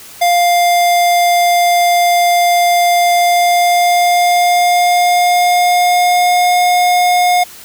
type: tone with pitch glide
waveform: square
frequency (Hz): 700 to 715.9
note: F5 to F5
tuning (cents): +4 to +43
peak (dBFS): -9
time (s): 0.21-7.44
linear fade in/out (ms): 10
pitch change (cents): +39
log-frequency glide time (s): 2.99-6.61
effects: white hiss -35 dBFS RMS until 7.64 s